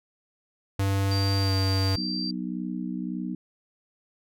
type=tone with pitch glide; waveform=square; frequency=98 to 96.04 Hz; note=G2 to G2; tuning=0 to -35 cents; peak=-23 dBFS; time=0.79-1.96 s; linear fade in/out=5 ms; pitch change=-35 cents; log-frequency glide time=1.4-1.53 s
type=tone; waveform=sine; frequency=4699 Hz; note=D8; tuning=in tune; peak=-30 dBFS; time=1.11-2.31 s; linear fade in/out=5 ms
type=chord; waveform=sine; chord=B major; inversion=second; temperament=just; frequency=185.21 / 246.9 / 308.7 Hz; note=F#3 / B3 / D#4; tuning=+2 / 0 / -14 cents; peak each=-32 / -33 / -35 dBFS; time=1.97-3.35 s; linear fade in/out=5 ms
effects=none